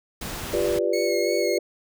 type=noise; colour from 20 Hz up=pink; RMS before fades=-33 dBFS; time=0.21-0.79 s; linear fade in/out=5 ms
type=chord; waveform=sine; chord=G dominant seventh; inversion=third; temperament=equal with one note detuned; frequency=349.2 / 397.9 / 493.9 / 587.3 Hz; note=F4 / G4 / B4 / D5; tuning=0 / +26 / 0 / 0 cents; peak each=-26 dBFS; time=0.53-1.59 s; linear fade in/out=5 ms
type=tone with vibrato; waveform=20% pulse; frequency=2183 Hz; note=C#7; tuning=27 cents flat; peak=-25 dBFS; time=0.93-1.58 s; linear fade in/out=5 ms; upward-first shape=sine; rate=3 Hz; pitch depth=26 cents each way
effects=none